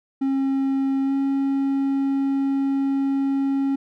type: tone with pitch glide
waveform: triangle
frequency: 270.4 to 273.7 Hz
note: C#4 to C#4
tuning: -43 to -22 cents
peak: -17 dBFS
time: 0.21-3.76 s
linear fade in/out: 10 ms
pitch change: +21 cents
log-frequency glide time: 1.04-1.13 s
effects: none